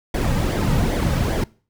brown noise with flanger, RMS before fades -20 dBFS, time 0.14-1.44 s, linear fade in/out 5 ms, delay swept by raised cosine 0.73 to 2.93 ms, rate 2.5 Hz, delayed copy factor -0.6, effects noise-tail reverb RT60 0.4 s tail -23 dB re dry

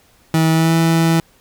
30% pulse tone with pitch glide, 160.9 to 164.47 Hz, E3 to E3, -42 to -4 cents, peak -9 dBFS, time 0.34-1.2 s, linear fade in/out 2 ms, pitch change +38 cents, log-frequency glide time 0.52-0.74 s, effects pink hiss -53 dBFS RMS until 1.4 s

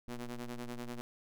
sawtooth ring-modulated tone, 122.1 Hz, B2, 19 cents flat, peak -33 dBFS, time 0.08-1.01 s, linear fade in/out 0 ms, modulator 117 Hz, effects none

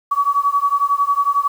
sine beating tone pair, 1130 / 1141 Hz, C#6 / C#6, +33 / +50 cents, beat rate 11 Hz, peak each -17 dBFS, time 0.11-1.48 s, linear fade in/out 10 ms, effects 7-bit

